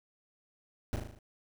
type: noise with echo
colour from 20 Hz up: brown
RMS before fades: -32 dBFS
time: 0.93-0.96 s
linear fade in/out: 0 ms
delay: 38 ms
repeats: 6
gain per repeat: -4 dB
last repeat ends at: 1.188 s
effects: none